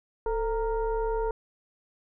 sine tone with frequency modulation, 445.3 Hz, A4, 21 cents sharp, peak -25 dBFS, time 0.26-1.31 s, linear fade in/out 2 ms, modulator 480 Hz, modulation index 0.93, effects none

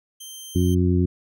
15% pulse tone, 3136 Hz, G7, in tune, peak -29 dBFS, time 0.2-0.75 s, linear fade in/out 10 ms
harmonic tone, 89.8 Hz, F2, 49 cents sharp, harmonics 1 / 2 / 3 / 4, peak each -19 / -22 / -24 / -25 dBFS, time 0.55-1.06 s, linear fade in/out 10 ms
effects none

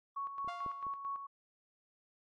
sine tone with tremolo, 1111 Hz, C#6, 4 cents sharp, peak -36 dBFS, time 0.16-1.27 s, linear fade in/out 10 ms, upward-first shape square, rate 4.5 Hz, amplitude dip 55%
clicks, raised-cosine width 2 ms, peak -44 / -39 / -34 / -40 dBFS, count 4, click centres 0.446 / 0.476 / 0.663 / 0.867 s
sawtooth tone with exponential decay, 698.5 Hz, F5, in tune, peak -36 dBFS, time 0.48-0.99 s, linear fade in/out 5 ms, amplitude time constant 110 ms
effects low-pass 4000 Hz 12 dB/octave + AAC 48 kbps

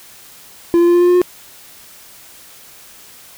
triangle tone with pitch steps, 342 / 344.8 / 347.6 / 350.4 / 353.2 / 356.1 / 359 Hz, F4 / F4 / F4 / F4 / F4 / F4 / F4, -36 / -22 / -8 / +6 / +20 / +34 / +48 cents, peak -6 dBFS, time 0.74-1.216 s, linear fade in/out 0 ms, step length 68 ms, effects white hiss -41 dBFS RMS until 3.37 s

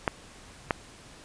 clicks, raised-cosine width 0.5 ms, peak -8 dBFS, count 2, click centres 0.078 / 0.708 s, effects pink hiss -50 dBFS RMS until 1.24 s + resampled to 22050 Hz

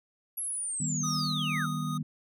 sine linear sweep, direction down, 11420 to 1223 Hz, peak -31 dBFS, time 0.37-1.67 s, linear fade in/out 10 ms
sine chord, Eb augmented, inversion none, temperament just, 155.56 / 194.45 / 243.1 Hz, Eb3 / G3 / B3, 0 / -14 / -27 cents, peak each -32 / -37 / -36 dBFS, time 0.8-2.03 s, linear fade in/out 5 ms
square tone with tremolo, 1241 Hz, D#6, 5 cents flat, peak -34 dBFS, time 1.03-1.98 s, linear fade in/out 10 ms, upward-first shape sine, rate 2.2 Hz, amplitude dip 40%
effects none

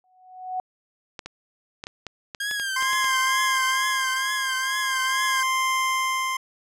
sine tone with exponential growth, 741 Hz, F#5, 2 cents sharp, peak -23 dBFS, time 0.04-0.6 s, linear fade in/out 1 ms, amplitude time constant 120 ms
clicks, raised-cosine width 0.2 ms, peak -17 dBFS, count 11, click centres 1.192 / 1.26 / 1.839 / 1.869 / 2.067 / 2.348 / 2.512 / 2.598 / 2.825 / 2.932 / 3.044 s
sawtooth tone with vibrato, 1615 Hz, G#6, 49 cents flat, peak -22 dBFS, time 2.4-5.43 s, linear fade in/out 5 ms, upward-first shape triangle, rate 2.2 Hz, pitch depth 83 cents each way
25% pulse tone with tremolo, 1046.5 Hz, C6, in tune, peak -17 dBFS, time 2.76-6.37 s, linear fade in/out 5 ms, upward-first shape sine, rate 0.43 Hz, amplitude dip 55%
effects low-pass 12000 Hz 12 dB/octave

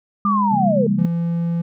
sine tone with vibrato, 203.2 Hz, G#3, 38 cents flat, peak -18 dBFS, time 0.25-1.05 s, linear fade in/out 0 ms, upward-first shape sine, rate 2.2 Hz, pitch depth 16 cents each way
sine linear sweep, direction down, 1215 to 440 Hz, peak -16 dBFS, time 0.25-0.87 s, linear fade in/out 5 ms
sine chord, G half-diminished seventh, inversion second, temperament equal with one note detuned, 138.59 / 171.91 / 196 / 233.1 Hz, Db3 / F3 / G3 / Bb3, 0 / -27 / 0 / 0 cents, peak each -25 dBFS, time 0.51-1.06 s, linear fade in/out 10 ms
triangle tone, 169.3 Hz, E3, 46 cents sharp, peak -16 dBFS, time 0.98-1.62 s, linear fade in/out 10 ms
effects none

